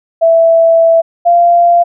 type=tone pair in turn; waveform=sine; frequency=661 / 691.5 Hz; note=E5 / F5; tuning=+5 / -17 cents; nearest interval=minor second; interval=78 cents; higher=second; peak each=-4 dBFS; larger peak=neither; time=0.21-1.02 / 1.25-1.84 s; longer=first; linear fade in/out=20 ms; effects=none